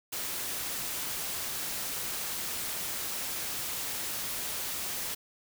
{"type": "noise", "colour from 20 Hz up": "white", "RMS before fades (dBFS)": -35, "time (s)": [0.12, 5.15], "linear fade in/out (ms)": 10, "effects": []}